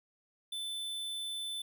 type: tone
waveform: square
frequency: 3520 Hz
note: A7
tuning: in tune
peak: -37 dBFS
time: 0.52-1.62 s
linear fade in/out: 5 ms
effects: none